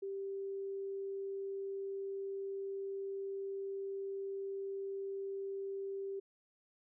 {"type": "tone", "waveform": "sine", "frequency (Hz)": 392, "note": "G4", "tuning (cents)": 0, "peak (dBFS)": -38, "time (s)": [0.02, 6.2], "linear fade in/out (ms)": 10, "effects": []}